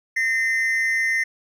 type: tone pair together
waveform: triangle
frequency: 1834 / 2060 Hz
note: A#6 / C7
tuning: -29 / -28 cents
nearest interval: major second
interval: 201 cents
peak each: -20 / -20 dBFS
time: 0.16-1.24 s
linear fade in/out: 10 ms
effects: none